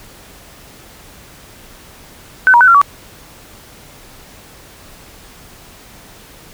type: tone with pitch steps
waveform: sine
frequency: 1517 / 952 / 1506 / 1373 / 1140 Hz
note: F#6 / A#5 / F#6 / F6 / C#6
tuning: +43 / +36 / +30 / -30 / +48 cents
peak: -4 dBFS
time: 2.47-2.815 s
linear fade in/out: 0 ms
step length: 69 ms
effects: pink hiss -40 dBFS RMS until 6.53 s